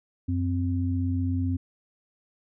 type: tone pair together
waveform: sine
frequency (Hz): 92.17 / 260.7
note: F#2 / C4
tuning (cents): -6 / -6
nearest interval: octave + tritone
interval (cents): 1800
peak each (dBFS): -25 / -28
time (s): 0.28-1.57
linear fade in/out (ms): 10
effects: none